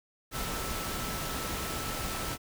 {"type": "tone in noise", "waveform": "sine", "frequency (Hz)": 1318.5, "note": "E6", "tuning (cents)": 0, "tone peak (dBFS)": -42, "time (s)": [0.31, 2.38], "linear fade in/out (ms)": 50, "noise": "pink", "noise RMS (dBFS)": -35, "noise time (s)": [0.31, 2.38], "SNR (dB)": -10, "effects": []}